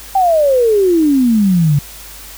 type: exponential sweep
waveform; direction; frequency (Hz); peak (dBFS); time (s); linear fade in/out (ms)
sine; down; 792 to 138.59; -8; 0.15-1.79; 5
effects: added 50 Hz sine -38 dBFS peak until 2.37 s + white hiss -34 dBFS RMS until 2.37 s

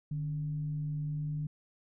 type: tone with frequency modulation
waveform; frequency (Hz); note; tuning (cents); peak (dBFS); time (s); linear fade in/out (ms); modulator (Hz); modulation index
sine; 149.8; D3; +35; -32; 0.11-1.47; 5; 125; 0.22
effects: none

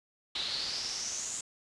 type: noise with band-pass filter sweep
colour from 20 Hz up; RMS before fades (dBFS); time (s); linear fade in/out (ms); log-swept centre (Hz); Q
brown; -36; 0.35-1.41; 5; 3800 to 7400; 6.5
effects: resampled to 24000 Hz

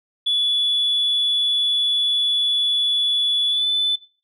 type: tone with pitch glide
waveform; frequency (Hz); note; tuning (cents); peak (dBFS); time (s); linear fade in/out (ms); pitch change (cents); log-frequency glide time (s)
sine; 3429 to 3505; A7 to A7; -45 to -7; -16; 0.26-3.96; 10; +38; 3.48-3.67
effects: noise-tail reverb RT60 0.4 s tail -17 dB re dry + tanh soft clip ceiling -13 dBFS

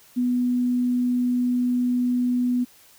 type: tone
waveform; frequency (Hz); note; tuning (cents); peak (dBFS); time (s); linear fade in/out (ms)
sine; 246.9; B3; 0; -19; 0.16-2.65; 20
effects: white hiss -53 dBFS RMS until 2.98 s

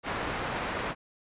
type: low-pass noise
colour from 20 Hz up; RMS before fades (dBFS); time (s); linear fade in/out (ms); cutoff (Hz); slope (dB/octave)
white; -33; 0.03-0.95; 50; 1600; 12
effects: resampled to 8000 Hz

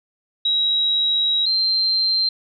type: tone pair in turn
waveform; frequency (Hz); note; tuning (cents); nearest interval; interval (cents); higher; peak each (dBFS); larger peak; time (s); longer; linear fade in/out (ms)
sine; 3849 / 4144; B7 / C8; -45 / -17; minor second; 128; second; -16; neither; 0.45-1.46 / 1.46-2.29; first; 5
effects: none

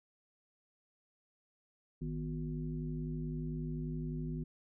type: harmonic tone with a mistuned harmonic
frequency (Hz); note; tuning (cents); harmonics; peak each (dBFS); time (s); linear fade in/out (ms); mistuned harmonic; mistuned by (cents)
51.91; G#1; 0; 1 / 3 / 5 / 7; -43 / -38 / -42 / -49; 2.01-4.44; 10; 5; -84
effects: none

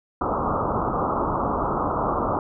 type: low-pass noise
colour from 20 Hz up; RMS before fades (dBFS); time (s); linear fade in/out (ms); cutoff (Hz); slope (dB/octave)
white; -24; 0.21-2.39; 2; 1300; 96
effects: none

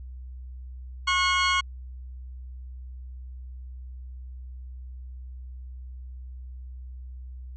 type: tone pair together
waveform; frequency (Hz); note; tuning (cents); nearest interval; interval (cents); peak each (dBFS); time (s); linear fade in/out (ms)
20% pulse; 1088 / 1452.3; C#6 / F#6; -33 / -33; perfect fourth; 500; -17 / -22; 1.07-1.61; 10
effects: added 63 Hz sine -37 dBFS peak until 7.56 s + resampled to 16000 Hz

